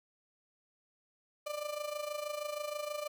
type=tone with amplitude modulation; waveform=35% pulse; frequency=594 Hz; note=D5; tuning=20 cents sharp; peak=-32 dBFS; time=1.46-3.08 s; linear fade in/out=10 ms; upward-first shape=sine; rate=26.3 Hz; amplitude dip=70%; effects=none